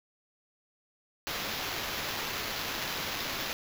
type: noise with sample-and-hold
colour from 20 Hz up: violet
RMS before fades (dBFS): -35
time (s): 1.27-3.53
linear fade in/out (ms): 0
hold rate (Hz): 8820
effects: none